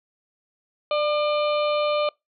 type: harmonic tone with a mistuned harmonic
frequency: 600 Hz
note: D5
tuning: 37 cents sharp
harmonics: 1 / 2 / 4 / 5 / 6 / 7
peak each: -21 / -27 / -33 / -35 / -37 / -38 dBFS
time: 0.91-2.09 s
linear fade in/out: 2 ms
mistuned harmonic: 1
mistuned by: -16 cents
effects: noise-tail reverb RT60 0.2 s tail -26 dB re dry